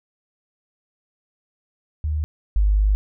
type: tone pair in turn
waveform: sine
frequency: 76.2 / 50.86 Hz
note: D#2 / G#1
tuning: -36 / -35 cents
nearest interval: perfect fifth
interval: 699 cents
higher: first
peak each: -20 / -14 dBFS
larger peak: second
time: 2.04-2.24 / 2.56-2.95 s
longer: second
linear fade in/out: 0 ms
effects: none